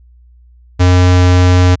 square tone, 90.2 Hz, F#2, 44 cents flat, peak -6 dBFS, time 0.79-1.76 s, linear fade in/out 20 ms, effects added 60 Hz sine -40 dBFS peak until 1.8 s + resampled to 16000 Hz

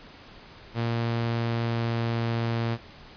sawtooth tone with pitch glide, 116.54 to 115.73 Hz, A#2 to A#2, 0 to -12 cents, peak -21 dBFS, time 0.74-2.78 s, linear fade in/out 50 ms, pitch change -12 cents, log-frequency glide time 1.15-2.59 s, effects pink hiss -48 dBFS RMS until 3.16 s + resampled to 11025 Hz

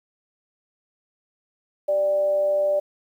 sine tone with frequency modulation, 589 Hz, D5, 5 cents sharp, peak -18 dBFS, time 1.88-2.8 s, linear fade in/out 10 ms, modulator 203 Hz, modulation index 0.2, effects 9-bit

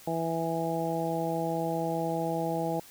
harmonic tone, 164.81 Hz, E3, in tune, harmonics 1 / 2 / 3 / 4 / 5, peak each -34 / -34 / -34 / -34 / -34 dBFS, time 0.07-2.8 s, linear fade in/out 5 ms, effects white hiss -52 dBFS RMS until 2.9 s

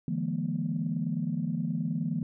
sine tone cluster, 149.9 / 169 / 208.4 / 237.8 Hz, D3 / E3 / G#3 / A#3, +36 / +43 / +6 / +35 cents, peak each -34 / -31 / -35 / -33 dBFS, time 0.08-2.23 s, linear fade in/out 2 ms, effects tanh soft clip ceiling -18 dBFS

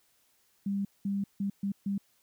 sine tone bursts at uneven times, 198.8 Hz, G3, 25 cents sharp, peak -28 dBFS, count 5, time 0.66-0.85 / 1.05-1.24 / 1.4-1.5 / 1.63-1.72 / 1.86-1.98 s, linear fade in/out 5 ms, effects white hiss -69 dBFS RMS until 2.22 s

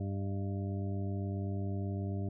harmonic tone with a mistuned harmonic, 98.5 Hz, G2, 9 cents sharp, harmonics 1 / 2 / 3 / 4 / 6 / 7, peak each -34 / -40 / -44 / -46 / -50 / -51 dBFS, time 0-2.29 s, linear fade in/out 5 ms, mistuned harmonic 6, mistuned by +31 cents, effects none

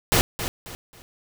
pink noise with echo, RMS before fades -18 dBFS, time 0.12-0.21 s, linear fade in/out 0 ms, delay 270 ms, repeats 3, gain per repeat -10 dB, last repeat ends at 1.02 s, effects none

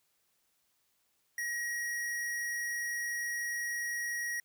square tone, 1897 Hz, A#6, 30 cents sharp, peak -34 dBFS, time 1.38-4.4 s, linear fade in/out 2 ms, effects white hiss -75 dBFS RMS until 4.44 s

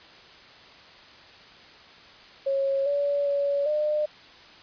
sine tone with pitch steps, 547 / 571 / 566 / 603 Hz, C#5 / D5 / C#5 / D5, -23 / -49 / +36 / +46 cents, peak -22 dBFS, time 2.46-4.06 s, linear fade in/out 10 ms, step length 400 ms, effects white hiss -49 dBFS RMS until 4.62 s + resampled to 11025 Hz

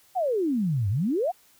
sine exponential two-way sweep, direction down then up, 784 to 93.4 to 784 Hz, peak -22 dBFS, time 0.15-1.32 s, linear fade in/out 20 ms, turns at 0.89 s, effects white hiss -59 dBFS RMS until 1.59 s

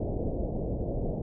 pink low-pass noise, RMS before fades -31 dBFS, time 0-1.22 s, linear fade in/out 5 ms, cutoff 670 Hz, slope 48 dB/octave, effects none

